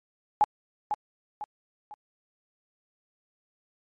sine tone with echo, 838 Hz, G#5, 15 cents sharp, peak -16 dBFS, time 0.41-0.44 s, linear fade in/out 0 ms, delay 500 ms, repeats 3, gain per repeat -8 dB, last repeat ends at 1.94 s, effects MP3 48 kbps

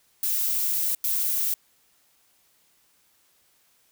violet noise bursts at uneven times, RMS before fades -25 dBFS, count 2, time 0.23-0.95 / 1.04-1.54 s, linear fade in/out 2 ms, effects white hiss -64 dBFS RMS until 3.91 s

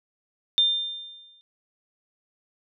sine tone with exponential decay, 3600 Hz, A7, 39 cents sharp, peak -15 dBFS, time 0.58-1.41 s, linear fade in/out 0 ms, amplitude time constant 180 ms, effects none

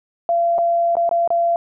sine tone with dropouts, 683 Hz, F5, 39 cents flat, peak -14 dBFS, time 0.29-1.56 s, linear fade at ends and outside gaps 1 ms, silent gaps 0.582-0.586 / 0.954-0.968 / 1.092-1.112 / 1.276-1.304 s, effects none

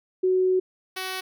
sine / 5% pulse tone pair in turn, 371.3 / 375.2 Hz, F#4 / F#4, +6 / +24 cents, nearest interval unison, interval 18 cents, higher second, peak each -18 dBFS, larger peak neither, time 0.23-0.6 / 0.96-1.21 s, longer first, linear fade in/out 10 ms, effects none

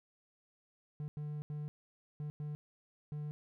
triangle tone bursts at uneven times, 149.2 Hz, D3, 28 cents sharp, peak -36 dBFS, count 6, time 1-1.08 / 1.17-1.42 / 1.5-1.68 / 2.2-2.3 / 2.4-2.55 / 3.12-3.31 s, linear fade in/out 0 ms, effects none

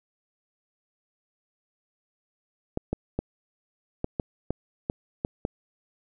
clicks, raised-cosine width 2 ms, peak -13 dBFS, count 9, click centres 2.774 / 2.93 / 3.19 / 4.044 / 4.198 / 4.506 / 4.899 / 5.249 / 5.451 s, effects none

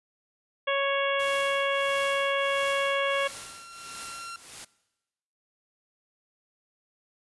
harmonic tone, 554.4 Hz, C#5, in tune, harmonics 1 / 2 / 3 / 4 / 5 / 6, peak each -27 / -30 / -32 / -33 / -34 / -35 dBFS, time 0.67-3.28 s, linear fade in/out 10 ms
sawtooth tone with exponential growth, 1371 Hz, F6, 32 cents flat, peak -33 dBFS, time 1.09-4.36 s, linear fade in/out 1 ms, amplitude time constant 710 ms
white noise with tremolo, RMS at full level -39 dBFS, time 1.19-4.65 s, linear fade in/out 10 ms, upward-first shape triangle, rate 1.5 Hz, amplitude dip 85%
effects noise-tail reverb RT60 1.0 s tail -20 dB re dry + resampled to 24000 Hz

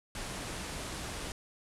pink low-pass noise, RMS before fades -40 dBFS, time 0.15-1.32 s, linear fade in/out 2 ms, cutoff 11000 Hz, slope 48 dB/octave, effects none

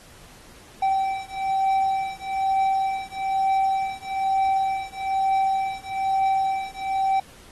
triangle beating tone pair, 773 / 774.1 Hz, G5 / G5, -24 / -22 cents, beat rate 1.1 Hz, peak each -22 dBFS, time 0.82-7.2 s, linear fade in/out 5 ms, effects pink hiss -49 dBFS RMS until 7.51 s + AAC 32 kbps

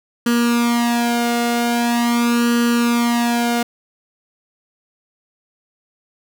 sawtooth tone with flanger, 237.2 Hz, A#3, 30 cents sharp, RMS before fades -17 dBFS, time 0.26-3.63 s, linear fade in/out 5 ms, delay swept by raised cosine 0.67 to 1.43 ms, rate 0.43 Hz, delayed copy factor +0.85, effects none

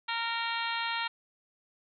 harmonic tone, 462.2 Hz, A#4, 15 cents flat, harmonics 2 / 3 / 4 / 5 / 6 / 7 / 8 / 9, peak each -35 / -37 / -38 / -39 / -40 / -40 / -41 / -42 dBFS, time 0.08-1.08 s, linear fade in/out 10 ms, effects none

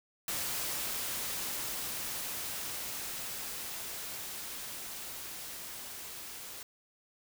white noise with level ramp, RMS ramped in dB -35 to -45 dBFS, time 0.28-6.63 s, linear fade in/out 2 ms, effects none

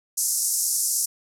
white band-pass noise, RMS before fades -24 dBFS, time 0.17-1.06 s, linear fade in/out 10 ms, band 5400 to 12000 Hz, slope 48 dB/octave, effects none

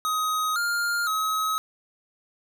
square tone with pitch steps, 1258 / 1405 / 1276 Hz, D#6 / F6 / D#6, +19 / +10 / +43 cents, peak -24 dBFS, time 0.05-1.58 s, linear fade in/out 0 ms, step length 510 ms, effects none

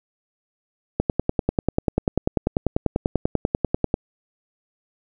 click train, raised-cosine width 2 ms, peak -5 dBFS, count 31, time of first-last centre 1-3.941 s, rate 10.2 Hz, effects none

